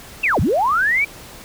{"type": "linear two-way sweep", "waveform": "sine", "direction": "down then up", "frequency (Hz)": [2794, 56.8, 2365], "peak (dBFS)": -14, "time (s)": [0.23, 1.05], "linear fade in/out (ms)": 10, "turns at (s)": 0.4, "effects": ["pink hiss -39 dBFS RMS until 1.44 s"]}